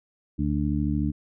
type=harmonic tone; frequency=73.42 Hz; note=D2; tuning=in tune; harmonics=1 / 2 / 3 / 4; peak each=-28 / -28 / -28 / -28 dBFS; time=0.38-1.12 s; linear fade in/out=20 ms; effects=none